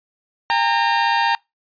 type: tone pair together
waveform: sawtooth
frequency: 804.1 / 920 Hz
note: G5 / A#5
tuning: +44 / -23 cents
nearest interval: major second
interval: 233 cents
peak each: -17 / -13 dBFS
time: 0.5-1.35 s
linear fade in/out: 0 ms
effects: noise-tail reverb RT60 0.2 s tail -25 dB re dry + resampled to 11025 Hz